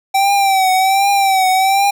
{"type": "tone with vibrato", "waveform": "square", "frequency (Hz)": 774, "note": "G5", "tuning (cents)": -22, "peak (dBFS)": -11, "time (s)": [0.14, 1.91], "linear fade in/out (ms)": 10, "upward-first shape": "triangle", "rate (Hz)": 1.3, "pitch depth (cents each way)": 71, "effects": []}